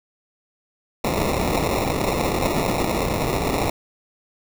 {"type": "noise with sample-and-hold", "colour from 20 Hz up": "white", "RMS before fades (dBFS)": -22, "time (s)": [1.04, 3.7], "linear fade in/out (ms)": 5, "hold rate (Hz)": 1575, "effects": []}